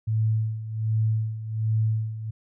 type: tone with tremolo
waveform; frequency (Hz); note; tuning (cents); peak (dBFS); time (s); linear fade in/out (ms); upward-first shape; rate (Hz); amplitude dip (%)
sine; 110; A2; 0; -19; 0.07-2.31; 10; sine; 1.3; 75
effects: none